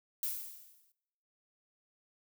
violet noise with exponential decay, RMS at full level -33 dBFS, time 0.23-0.92 s, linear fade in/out 2 ms, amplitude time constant 150 ms, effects noise-tail reverb RT60 1.0 s tail -24 dB re dry

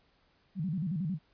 sine tone with vibrato, 171.4 Hz, F3, 32 cents flat, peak -30 dBFS, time 0.55-1.19 s, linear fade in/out 50 ms, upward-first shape square, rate 11 Hz, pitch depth 190 cents each way, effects pink hiss -69 dBFS RMS until 1.33 s + resampled to 11025 Hz

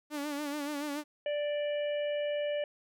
sawtooth tone with vibrato, 291.7 Hz, D4, 12 cents flat, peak -30 dBFS, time 0.1-1.04 s, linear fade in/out 50 ms, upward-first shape sine, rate 7 Hz, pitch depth 61 cents each way
harmonic tone, 587.3 Hz, D5, in tune, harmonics 1 / 3 / 4 / 5, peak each -30 / -45 / -47 / -45 dBFS, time 1.26-2.64 s, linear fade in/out 2 ms
effects none

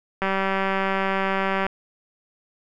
click train, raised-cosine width 0.5 ms, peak -9 dBFS, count 280, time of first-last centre 0.22-1.666 s, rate 193 Hz, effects none

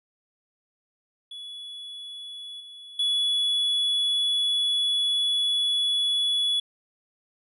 triangle tone with level steps, 3401 Hz, G#7, 40 cents sharp, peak -35 / -40 / -20 dBFS, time 1.31-6.6 s, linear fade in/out 5 ms, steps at 2.6 / 2.99 s, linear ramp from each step 5 ms, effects resampled to 32000 Hz

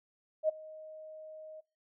sine tone with ADSR envelope, 625 Hz, D#5, 8 cents sharp, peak -23 dBFS, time 0.43-1.61 s, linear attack 58 ms, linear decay 12 ms, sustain -22 dB, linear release 15 ms, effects noise-tail reverb RT60 0.3 s tail -24 dB re dry

